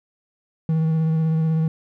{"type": "tone with vibrato", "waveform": "triangle", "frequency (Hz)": 160, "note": "D#3", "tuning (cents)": 49, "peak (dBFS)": -15, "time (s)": [0.69, 1.68], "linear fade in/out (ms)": 2, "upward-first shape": "sine", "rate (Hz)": 16, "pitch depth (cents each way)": 19, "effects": []}